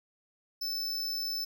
square tone, 5274 Hz, E8, in tune, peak -32 dBFS, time 0.61-1.45 s, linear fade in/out 10 ms, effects none

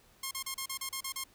5% pulse tone bursts, 1070 Hz, C6, 38 cents sharp, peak -23 dBFS, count 9, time 0.23-1.239 s, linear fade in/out 5 ms, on 81 ms, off 35 ms, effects pink hiss -63 dBFS RMS until 1.34 s

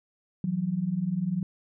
sine tone pair together, 164.81 / 184.99 Hz, E3 / F#3, 0 / 0 cents, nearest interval major second, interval 200 cents, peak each -30 / -27 dBFS, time 0.44-1.43 s, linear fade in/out 2 ms, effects none

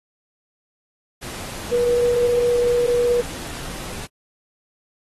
sine tone in noise, 483.1 Hz, B4, 38 cents flat, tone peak -15 dBFS, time 1.71-3.22 s, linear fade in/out 20 ms, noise pink, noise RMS -33 dBFS, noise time 1.21-4.07 s, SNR +15 dB, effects AAC 32 kbps

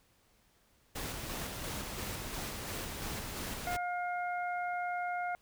pink noise with tremolo, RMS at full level -39 dBFS, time 0.95-3.77 s, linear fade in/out 10 ms, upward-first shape square, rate 2.9 Hz, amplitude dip 25%
harmonic tone, 711 Hz, F5, 31 cents sharp, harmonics 1 / 2 / 3, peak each -34 / -40 / -44 dBFS, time 3.67-5.35 s, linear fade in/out 0 ms
effects pink hiss -69 dBFS RMS until 5.41 s

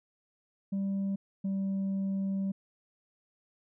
sine tone pair in turn, 196 / 194.31 Hz, G3 / G3, 0 / -15 cents, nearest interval unison, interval 15 cents, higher first, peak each -26 dBFS, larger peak neither, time 0.72-1.16 / 1.44-2.52 s, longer second, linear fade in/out 10 ms, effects tanh soft clip ceiling -28 dBFS

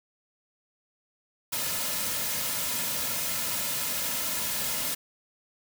white noise with comb filter, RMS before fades -30 dBFS, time 1.52-4.95 s, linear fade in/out 10 ms, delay 2.6 ms, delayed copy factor -0.6, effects none

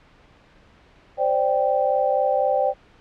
sine chord, C suspended second, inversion none, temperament equal, 523.3 / 587.3 / 784 Hz, C5 / D5 / G5, 0 / 0 / 0 cents, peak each -22 dBFS, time 1.17-2.74 s, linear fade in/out 50 ms, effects pink hiss -53 dBFS RMS until 3 s + low-pass 3000 Hz 12 dB/octave

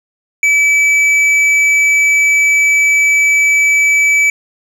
triangle tone with hard clipping, 2300 Hz, D7, 37 cents flat, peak -9 dBFS, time 0.43-4.3 s, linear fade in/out 2 ms, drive 9 dB, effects none

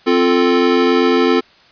square chord, F major, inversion second, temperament equal, 261.6 / 349.2 / 440 Hz, C4 / F4 / A4, 0 / 0 / 0 cents, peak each -16 dBFS, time 0.06-1.41 s, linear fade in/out 20 ms, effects white hiss -48 dBFS RMS until 1.71 s + resampled to 11025 Hz

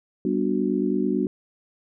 sine chord, G major seventh, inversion none, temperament just, 196 / 245 / 294 / 367.5 Hz, G3 / B3 / D4 / F#4, 0 / -14 / +2 / -12 cents, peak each -26 dBFS, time 0.25-1.27 s, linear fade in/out 2 ms, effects none

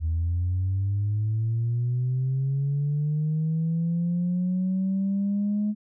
sine linear sweep, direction up, 78.7 to 211.3 Hz, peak -21 dBFS, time 0-5.75 s, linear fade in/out 50 ms, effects tanh soft clip ceiling -19 dBFS

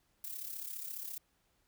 violet noise with amplitude modulation, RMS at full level -40 dBFS, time 0.24-1.18 s, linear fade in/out 2 ms, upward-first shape sine, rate 34.7 Hz, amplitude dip 65%, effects pink hiss -75 dBFS RMS until 1.67 s

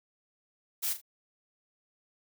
blue noise with echo, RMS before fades -31 dBFS, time 0.82-0.94 s, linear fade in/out 20 ms, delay 38 ms, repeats 2, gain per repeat -10 dB, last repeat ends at 1.016 s, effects none

